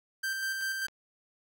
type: tone with tremolo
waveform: 45% pulse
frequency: 1568 Hz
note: G6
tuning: in tune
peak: -30 dBFS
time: 0.23-0.87 s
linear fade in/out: 10 ms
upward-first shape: square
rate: 5.1 Hz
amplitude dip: 30%
type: clicks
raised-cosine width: 0.2 ms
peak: -35 dBFS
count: 2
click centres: 0.611 / 0.884 s
effects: none